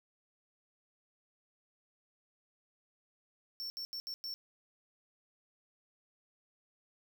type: tone bursts at uneven times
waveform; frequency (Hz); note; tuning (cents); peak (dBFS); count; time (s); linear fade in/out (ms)
square; 5430; F8; -50; -39; 5; 3.6-3.7 / 3.77-3.85 / 3.93-4 / 4.07-4.14 / 4.24-4.34; 0
effects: none